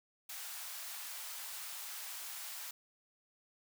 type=high-pass noise; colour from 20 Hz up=white; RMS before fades=-45 dBFS; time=0.29-2.71 s; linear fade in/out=5 ms; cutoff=700 Hz; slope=24 dB/octave; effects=none